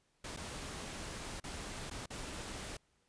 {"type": "noise with dropouts", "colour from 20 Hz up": "pink", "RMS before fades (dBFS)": -44, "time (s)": [0.24, 2.77], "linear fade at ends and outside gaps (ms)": 5, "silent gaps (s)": [[0.365, 0.371], [1.401, 1.439], [1.9, 1.91], [2.06, 2.103]], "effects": ["pink hiss -75 dBFS RMS until 3.08 s", "resampled to 22050 Hz"]}